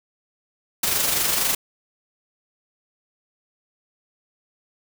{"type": "noise with amplitude modulation", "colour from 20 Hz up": "white", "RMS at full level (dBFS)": -20, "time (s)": [0.83, 1.55], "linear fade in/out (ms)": 5, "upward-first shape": "sine", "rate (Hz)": 24.2, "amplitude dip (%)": 40, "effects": []}